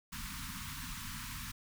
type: band-stop noise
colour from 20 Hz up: pink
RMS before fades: -43 dBFS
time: 0.12-1.52 s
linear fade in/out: 10 ms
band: 270 to 940 Hz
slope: 96 dB/octave
effects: none